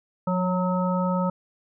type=harmonic tone with a mistuned harmonic; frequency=183.5 Hz; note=F#3; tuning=14 cents flat; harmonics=1 / 3 / 5 / 7; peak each=-23 / -28 / -30 / -31 dBFS; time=0.27-1.3 s; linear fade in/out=5 ms; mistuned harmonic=1; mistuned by=-30 cents; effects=none